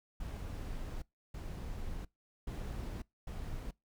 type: noise bursts at uneven times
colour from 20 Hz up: brown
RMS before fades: -41 dBFS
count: 4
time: 0.2-1.02 / 1.34-2.05 / 2.47-3.02 / 3.27-3.71 s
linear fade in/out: 5 ms
effects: noise-tail reverb RT60 0.2 s tail -24 dB re dry